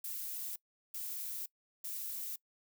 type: noise bursts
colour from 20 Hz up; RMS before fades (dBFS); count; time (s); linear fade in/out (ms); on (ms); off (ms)
violet; -41; 3; 0.04-2.36; 5; 520; 380
effects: noise-tail reverb RT60 0.1 s tail -22 dB re dry